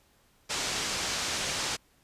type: low-pass noise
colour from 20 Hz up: white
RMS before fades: -32 dBFS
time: 0.49-1.77 s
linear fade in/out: 20 ms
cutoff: 7100 Hz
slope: 24 dB/octave
effects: pink hiss -65 dBFS RMS until 2.03 s + resampled to 32000 Hz